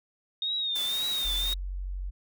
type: tone with vibrato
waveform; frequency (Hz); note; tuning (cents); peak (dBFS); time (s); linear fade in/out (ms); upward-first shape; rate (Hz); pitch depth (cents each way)
sine; 3685; A#7; -21; -27; 0.42-1.54; 2; triangle; 1.9; 94
type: noise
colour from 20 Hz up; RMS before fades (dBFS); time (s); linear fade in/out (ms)
white; -38; 0.75-1.54; 10
type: tone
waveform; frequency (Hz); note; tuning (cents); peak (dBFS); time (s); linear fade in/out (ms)
sine; 46.33; F#1; +3; -31; 1.24-2.11; 20
effects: none